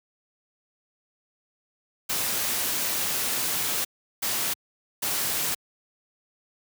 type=noise bursts at uneven times; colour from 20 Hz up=white; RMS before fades=-27 dBFS; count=3; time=2.09-3.85 / 4.22-4.54 / 5.02-5.55 s; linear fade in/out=10 ms; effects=high-pass 80 Hz 12 dB/octave